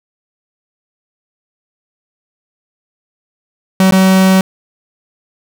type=tone with dropouts; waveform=45% pulse; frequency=189.2 Hz; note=F#3; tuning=39 cents sharp; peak=-6 dBFS; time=3.8-4.41 s; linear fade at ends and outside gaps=2 ms; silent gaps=3.91-3.922 s; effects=none